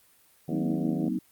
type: harmonic tone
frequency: 80.1 Hz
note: E2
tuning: 49 cents flat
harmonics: 2 / 3 / 4 / 5 / 6 / 7 / 8 / 9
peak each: -33 / -37 / -39 / -41 / -43 / -44 / -45 / -46 dBFS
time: 0.48-1.09 s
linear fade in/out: 5 ms
type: chord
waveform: sine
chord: C half-diminished seventh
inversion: second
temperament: just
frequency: 188.37 / 235.5 / 261.6 / 314 Hz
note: Gb3 / Bb3 / C4 / Eb4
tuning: +31 / +18 / 0 / +16 cents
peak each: -32 dBFS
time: 0.51-1.19 s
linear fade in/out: 5 ms
effects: white hiss -61 dBFS RMS until 1.31 s + Opus 32 kbps